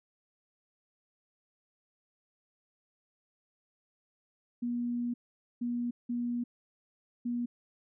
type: tone bursts at uneven times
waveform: sine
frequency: 240.5 Hz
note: B3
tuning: 46 cents flat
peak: -30 dBFS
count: 4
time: 4.62-5.14 / 5.61-5.91 / 6.09-6.44 / 7.25-7.46 s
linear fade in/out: 10 ms
effects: none